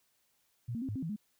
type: tone with pitch steps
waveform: sine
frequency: 119 / 230.8 / 265.8 / 104.6 / 264.7 / 163.1 / 210.1 Hz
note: A#2 / A#3 / C4 / G#2 / C4 / E3 / G#3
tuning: +36 / -17 / +27 / +13 / +20 / -18 / +20 cents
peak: -34 dBFS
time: 0.68-1.163 s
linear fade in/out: 10 ms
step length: 69 ms
effects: white hiss -74 dBFS RMS until 1.39 s